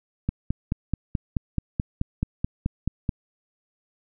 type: click train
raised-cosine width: 5 ms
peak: -11 dBFS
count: 14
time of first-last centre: 0.29-3.092 s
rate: 4.64 Hz
effects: none